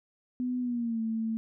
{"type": "tone with pitch glide", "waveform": "sine", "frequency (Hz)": [249.7, 223.7], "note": ["B3", "A3"], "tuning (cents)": [19, 29], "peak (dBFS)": -28, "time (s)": [0.4, 1.37], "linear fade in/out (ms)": 0, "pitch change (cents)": -190, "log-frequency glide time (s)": [0.6, 1.01], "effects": []}